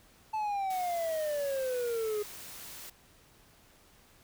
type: exponential sweep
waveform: triangle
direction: down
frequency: 880 to 412.6 Hz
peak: -28 dBFS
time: 0.33-2.23 s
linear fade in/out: 10 ms
type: noise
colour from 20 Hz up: white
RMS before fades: -46 dBFS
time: 0.7-2.9 s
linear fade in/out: 5 ms
effects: pink hiss -61 dBFS RMS until 4.23 s